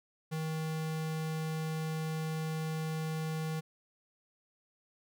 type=tone; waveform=square; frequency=158.3 Hz; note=D#3; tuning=30 cents sharp; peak=-34 dBFS; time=0.31-3.61 s; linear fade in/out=20 ms; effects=none